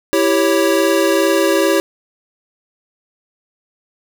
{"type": "chord", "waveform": "square", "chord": "C# diminished", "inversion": "first", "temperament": "equal", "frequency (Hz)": [329.6, 392, 554.4], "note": ["E4", "G4", "C#5"], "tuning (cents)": [0, 0, 0], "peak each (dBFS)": -17, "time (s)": [0.13, 1.8], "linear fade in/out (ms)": 0, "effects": []}